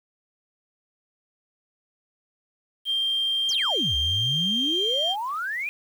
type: tone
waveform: sine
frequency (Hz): 3178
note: G7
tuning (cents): +23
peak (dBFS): -21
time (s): 2.85-5.16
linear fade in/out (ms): 50
type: exponential two-way sweep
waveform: sine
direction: down then up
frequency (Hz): 6720 to 65.4 to 2508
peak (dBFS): -26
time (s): 3.49-5.69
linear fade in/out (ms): 0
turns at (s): 3.96
effects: tanh soft clip ceiling -16 dBFS + 8-bit